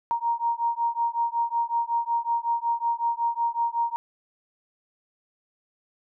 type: beating tone pair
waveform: sine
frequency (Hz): 932.3 / 937.7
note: A#5 / A#5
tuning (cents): 0 / +10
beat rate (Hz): 5.4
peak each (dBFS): -26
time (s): 0.11-3.96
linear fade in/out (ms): 0
effects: none